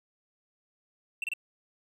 triangle tone bursts, 2692 Hz, E7, 36 cents sharp, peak -28 dBFS, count 3, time 1.22-1.336 s, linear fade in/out 2 ms, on 20 ms, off 28 ms, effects none

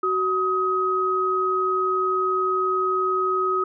sine tone pair together, 374.4 / 1263 Hz, F#4 / D#6, +20 / +26 cents, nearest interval octave + major sixth, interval 2106 cents, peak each -24 / -21 dBFS, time 0.03-3.64 s, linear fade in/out 5 ms, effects none

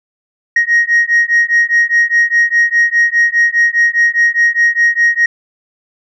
sine beating tone pair, 1875 / 1879.9 Hz, A#6 / A#6, +10 / +14 cents, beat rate 4.9 Hz, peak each -10 dBFS, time 0.56-5.26 s, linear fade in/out 5 ms, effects tanh soft clip ceiling -4 dBFS

